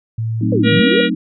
sine tone, 112.6 Hz, A2, 40 cents sharp, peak -17 dBFS, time 0.18-0.8 s, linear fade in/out 5 ms
sine chord, F# diminished seventh, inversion none, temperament equal, 185 / 220 / 261.6 / 311.1 Hz, F#3 / A3 / C4 / Eb4, 0 / 0 / 0 / 0 cents, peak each -21 dBFS, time 0.41-1.15 s, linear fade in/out 5 ms
sine exponential two-way sweep, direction down then up, 535 to 145.8 to 535 Hz, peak -15 dBFS, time 0.52-1.01 s, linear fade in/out 5 ms, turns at 0.74 s
harmonic tone, 476.9 Hz, A#4, 39 cents sharp, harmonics 1 / 3 / 4 / 5 / 6 / 7 / 8, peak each -16 / -21 / -22 / -23 / -24 / -24 / -25 dBFS, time 0.63-1.1 s, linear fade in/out 50 ms
effects none

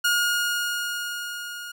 sawtooth tone with level ramp, 1431 Hz, F6, 42 cents sharp, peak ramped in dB -15 to -31 dBFS, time 0.04-1.72 s, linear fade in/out 10 ms, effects none

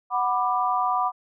sine chord, B minor, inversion second, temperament just, 740.8 / 987.8 / 1185.3 Hz, F#5 / B5 / D6, +2 / 0 / +16 cents, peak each -25 dBFS, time 0.1-1.12 s, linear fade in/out 50 ms, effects none

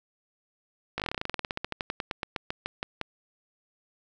slowing click train, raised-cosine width 0.3 ms, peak -14 dBFS, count 29, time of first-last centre 0.98-3.013 s, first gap 18 ms, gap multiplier 1.09, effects none

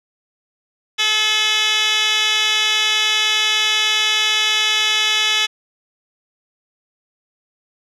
10% pulse tone with band-pass filter, 429.8 Hz, A4, 41 cents flat, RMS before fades -17 dBFS, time 0.98-5.47 s, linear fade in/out 20 ms, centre 3700 Hz, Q 4.9, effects none

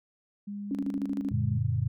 sine tone with pitch glide, 203.3 to 205.8 Hz, G#3 to G#3, -37 to -16 cents, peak -34 dBFS, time 0.47-1.58 s, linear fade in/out 10 ms, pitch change +21 cents, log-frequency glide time 0.93-1.46 s
sine tone with tremolo, 276.8 Hz, C#4, 2 cents flat, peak -27 dBFS, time 0.71-1.32 s, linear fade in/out 2 ms, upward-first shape square, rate 13 Hz, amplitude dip 70%
sine chord, Gb augmented, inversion none, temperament just, 92.5 / 115.62 / 144.53 Hz, Gb2 / Bb2 / D3, 0 / -14 / -27 cents, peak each -31 / -27 / -32 dBFS, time 1.31-1.88 s, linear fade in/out 10 ms
effects none

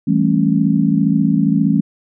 sine chord, A dominant seventh, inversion second, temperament just, 165 / 198 / 220 / 275 Hz, E3 / G3 / A3 / C#4, +2 / +18 / 0 / -14 cents, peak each -17 dBFS, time 0.07-1.81 s, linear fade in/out 10 ms, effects none

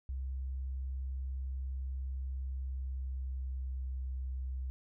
sine tone with pitch glide, 65.7 to 64.76 Hz, C2 to C2, +8 to -17 cents, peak -35 dBFS, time 0.09-4.7 s, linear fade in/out 0 ms, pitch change -25 cents, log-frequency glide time 2.4-3.88 s, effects none

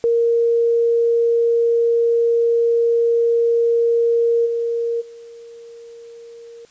sine tone with level steps, 466.2 Hz, A#4, in tune, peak -13 / -18 / -36 dBFS, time 0.04-6.65 s, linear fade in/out 0 ms, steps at 4.45 / 5 s, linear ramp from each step 20 ms, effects white hiss -53 dBFS RMS until 6.7 s + resampled to 16000 Hz

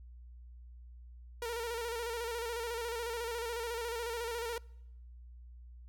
sawtooth tone with vibrato, 466.2 Hz, A#4, in tune, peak -32 dBFS, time 1.42-4.58 s, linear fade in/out 2 ms, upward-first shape square, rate 14 Hz, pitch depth 46 cents each way, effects noise-tail reverb RT60 0.9 s tail -26 dB re dry + added 60 Hz sine -49 dBFS peak until 5.88 s

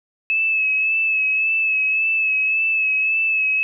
sine tone with vibrato, 2598 Hz, E7, 26 cents flat, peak -16 dBFS, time 0.3-3.63 s, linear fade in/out 0 ms, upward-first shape sine, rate 1.8 Hz, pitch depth 30 cents each way, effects none

